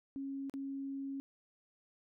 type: tone with dropouts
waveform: sine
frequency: 273.8 Hz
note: C#4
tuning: 21 cents flat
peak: -38 dBFS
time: 0.16-1.2 s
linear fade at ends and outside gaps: 0 ms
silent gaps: 0.497-0.539 s
effects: none